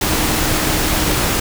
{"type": "tone in noise", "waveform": "sine", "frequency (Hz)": 310, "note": "D#4", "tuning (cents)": -6, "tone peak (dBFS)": -25, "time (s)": [0.02, 1.21], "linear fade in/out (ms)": 5, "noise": "pink", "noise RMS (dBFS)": -17, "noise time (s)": [0.01, 1.4], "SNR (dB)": -11, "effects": []}